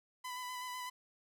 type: tone with vibrato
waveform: sawtooth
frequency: 1000 Hz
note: B5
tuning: 21 cents sharp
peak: -37 dBFS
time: 0.24-0.9 s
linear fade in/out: 10 ms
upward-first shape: square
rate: 8 Hz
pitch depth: 16 cents each way
effects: none